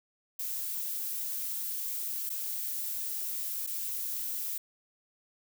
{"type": "noise with dropouts", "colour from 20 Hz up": "violet", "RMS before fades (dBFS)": -35, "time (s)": [0.39, 4.58], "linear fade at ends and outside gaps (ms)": 5, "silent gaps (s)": [[2.294, 2.3], [3.666, 3.672]], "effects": []}